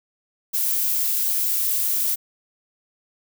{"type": "noise", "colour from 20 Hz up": "violet", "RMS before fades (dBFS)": -22, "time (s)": [0.53, 2.16], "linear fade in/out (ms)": 20, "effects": []}